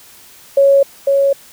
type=tone with echo; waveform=sine; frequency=554 Hz; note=C#5; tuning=1 cent flat; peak=-6 dBFS; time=0.57-0.83 s; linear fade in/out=5 ms; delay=500 ms; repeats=1; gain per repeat=-3 dB; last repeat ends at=1.33 s; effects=white hiss -42 dBFS RMS until 1.52 s

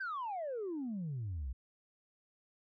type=exponential sweep; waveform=sine; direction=down; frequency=1612 to 58.27 Hz; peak=-35 dBFS; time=0-1.53 s; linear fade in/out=10 ms; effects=tanh soft clip ceiling -34 dBFS

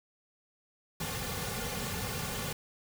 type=noise with comb filter; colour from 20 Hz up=pink; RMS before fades=-36 dBFS; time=1-2.53 s; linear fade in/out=5 ms; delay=3.1 ms; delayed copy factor=-0.85; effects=none

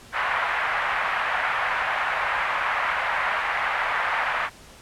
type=band-pass noise; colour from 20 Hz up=white; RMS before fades=-25 dBFS; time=0.12-4.5 s; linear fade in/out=50 ms; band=700 to 2000 Hz; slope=24 dB/octave; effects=pink hiss -47 dBFS RMS until 4.81 s + low-pass 10000 Hz 12 dB/octave

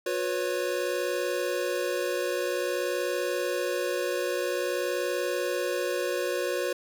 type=chord; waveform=square; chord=F# suspended fourth; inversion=none; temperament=equal with one note detuned; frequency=360.7 / 493.9 / 554.4 Hz; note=F#4 / B4 / C#5; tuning=-44 / 0 / 0 cents; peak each=-32 dBFS; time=0.06-6.73 s; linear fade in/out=5 ms; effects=none

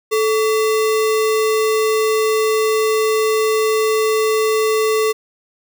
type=tone with sample-and-hold; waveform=sine; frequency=436.1 Hz; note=A4; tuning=15 cents flat; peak=-13 dBFS; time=0.11-5.13 s; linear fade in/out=20 ms; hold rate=1575 Hz; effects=none

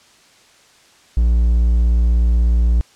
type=tone; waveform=triangle; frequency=58.27 Hz; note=A#1; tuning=in tune; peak=-9 dBFS; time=1.17-2.81 s; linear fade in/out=0 ms; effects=white hiss -50 dBFS RMS until 2.95 s + low-pass 7000 Hz 12 dB/octave

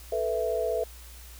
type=chord; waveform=sine; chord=A suspended second; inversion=none; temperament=just; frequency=440 / 495 / 660 Hz; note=A4 / B4 / E5; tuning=0 / +4 / +2 cents; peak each=-30 / -30 / -29 dBFS; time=0.12-0.84 s; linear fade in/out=5 ms; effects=added 60 Hz sine -45 dBFS peak until 1.39 s + white hiss -50 dBFS RMS until 1.39 s

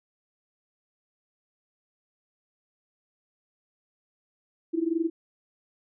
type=tone with amplitude modulation; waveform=sine; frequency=329.6 Hz; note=E4; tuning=in tune; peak=-20 dBFS; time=4.73-5.1 s; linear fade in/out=20 ms; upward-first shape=sine; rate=22.2 Hz; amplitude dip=85%; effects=none

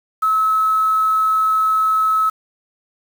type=tone with quantisation; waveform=sine; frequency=1293 Hz; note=E6; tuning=34 cents flat; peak=-13 dBFS; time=0.22-2.3 s; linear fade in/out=10 ms; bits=6; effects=none

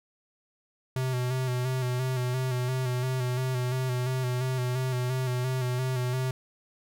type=tone with vibrato; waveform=square; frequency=127.2 Hz; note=C3; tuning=48 cents flat; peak=-27 dBFS; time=0.96-6.31 s; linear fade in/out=2 ms; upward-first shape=square; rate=2.9 Hz; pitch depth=34 cents each way; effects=none

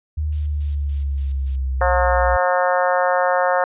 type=exponential sweep; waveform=sine; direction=down; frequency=76.7 to 61.1 Hz; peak=-19 dBFS; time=0.17-2.37 s; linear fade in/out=10 ms
type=noise with tremolo; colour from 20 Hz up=violet; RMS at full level=-35 dBFS; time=0.32-1.56 s; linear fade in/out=5 ms; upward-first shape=square; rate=3.5 Hz; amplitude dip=75%
type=harmonic tone; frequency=180 Hz; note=F#3; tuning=47 cents flat; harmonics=3 / 4 / 5 / 6 / 7 / 8 / 9 / 10; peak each=-19 / -21 / -23 / -25 / -26 / -27 / -28 / -29 dBFS; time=1.81-3.64 s; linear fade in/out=2 ms
effects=resampled to 8000 Hz

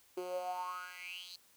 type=tone with high-pass filter sweep; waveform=10% pulse; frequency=180.5 Hz; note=F#3; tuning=43 cents flat; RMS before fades=-42 dBFS; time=0.17-1.36 s; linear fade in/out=5 ms; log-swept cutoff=370 to 4300 Hz; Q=9.2; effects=white hiss -66 dBFS RMS until 1.56 s

